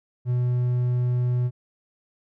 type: tone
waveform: triangle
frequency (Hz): 123.47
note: B2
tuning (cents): 0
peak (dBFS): -18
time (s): 0.25-1.51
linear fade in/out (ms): 50
effects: none